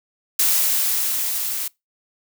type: noise with level ramp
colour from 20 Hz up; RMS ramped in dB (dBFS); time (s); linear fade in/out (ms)
blue; -17 to -26; 0.39-1.68; 5
effects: noise-tail reverb RT60 0.2 s tail -24 dB re dry